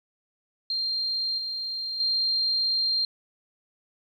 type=tone with level steps; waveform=sine; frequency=4186 Hz; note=C8; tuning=in tune; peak=-25 / -29 / -22 dBFS; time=0.7-3.05 s; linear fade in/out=2 ms; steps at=1.38 / 2 s; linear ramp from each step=2 ms; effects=10-bit